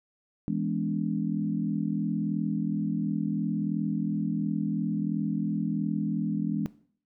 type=chord; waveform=sine; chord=E dominant seventh; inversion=none; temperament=equal with one note detuned; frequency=164.81 / 207.7 / 246.9 / 288.3 Hz; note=E3 / G#3 / B3 / D4; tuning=0 / 0 / 0 / -32 cents; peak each=-32 / -29 / -35 / -32 dBFS; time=0.48-6.66 s; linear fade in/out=0 ms; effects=noise-tail reverb RT60 0.5 s tail -17 dB re dry